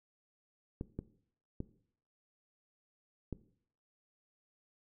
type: clicks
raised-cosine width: 3 ms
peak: -25 dBFS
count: 4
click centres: 0.811 / 0.99 / 1.604 / 3.327 s
effects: noise-tail reverb RT60 0.6 s tail -17 dB re dry